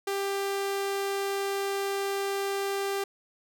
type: tone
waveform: sawtooth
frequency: 395.4 Hz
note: G4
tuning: 15 cents sharp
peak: -24 dBFS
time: 0.07-3.04 s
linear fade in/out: 5 ms
effects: none